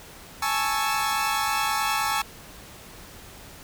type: chord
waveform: sawtooth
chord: A major seventh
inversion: third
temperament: equal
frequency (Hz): 830.6 / 880 / 1108.7 / 1318.5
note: G#5 / A5 / C#6 / E6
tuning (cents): 0 / 0 / 0 / 0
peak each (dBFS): -25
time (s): 0.42-2.22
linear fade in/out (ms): 5
effects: pink hiss -45 dBFS RMS until 3.63 s